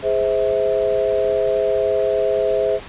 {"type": "chord", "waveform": "sine", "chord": "Ab augmented", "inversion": "none", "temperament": "just", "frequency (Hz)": [415.3, 519.1, 648.9], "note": ["Ab4", "C5", "E5"], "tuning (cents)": [0, -14, -27], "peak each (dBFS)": -20, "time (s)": [0.02, 2.8], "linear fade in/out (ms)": 50, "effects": ["pink hiss -36 dBFS RMS until 2.88 s", "resampled to 8000 Hz"]}